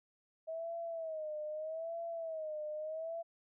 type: tone with vibrato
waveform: sine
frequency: 639 Hz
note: D#5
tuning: 46 cents sharp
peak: -38 dBFS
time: 0.47-3.23 s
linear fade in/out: 20 ms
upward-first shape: sine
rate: 0.8 Hz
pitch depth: 93 cents each way
effects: none